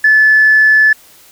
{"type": "tone", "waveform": "sine", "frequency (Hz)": 1734, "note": "A6", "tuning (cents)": -26, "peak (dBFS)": -4, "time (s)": [0.04, 0.93], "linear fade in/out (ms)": 5, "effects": ["tanh soft clip ceiling 0 dBFS", "white hiss -43 dBFS RMS until 1.31 s"]}